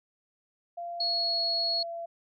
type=tone with pitch glide; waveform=sine; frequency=690 to 676.6 Hz; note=F5 to E5; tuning=-21 to +45 cents; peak=-34 dBFS; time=0.77-2.06 s; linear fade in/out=10 ms; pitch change=-34 cents; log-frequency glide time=1-1.42 s
type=tone; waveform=sine; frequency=4335 Hz; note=C#8; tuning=39 cents flat; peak=-26 dBFS; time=1-1.83 s; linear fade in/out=5 ms
effects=none